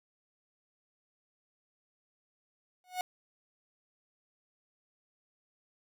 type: tone with exponential growth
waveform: 45% pulse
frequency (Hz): 731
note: F#5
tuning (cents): -21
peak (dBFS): -28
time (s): 2.84-3.01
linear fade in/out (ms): 1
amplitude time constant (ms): 35
effects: none